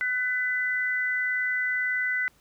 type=tone pair together; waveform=sine; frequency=1498.3 / 2000 Hz; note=F#6 / B6; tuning=+21 / +21 cents; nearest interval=perfect fourth; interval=500 cents; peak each=-28 / -26 dBFS; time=0.01-2.28 s; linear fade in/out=0 ms; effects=pink hiss -62 dBFS RMS until 2.4 s